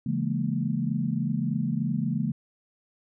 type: chord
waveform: sine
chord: A# half-diminished seventh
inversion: first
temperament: just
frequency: 139.85 / 167.82 / 209.8 / 233.1 Hz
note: C#3 / E3 / G#3 / A#3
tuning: +16 / +31 / +18 / 0 cents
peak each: -30 dBFS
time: 0.06-2.32 s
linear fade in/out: 5 ms
effects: none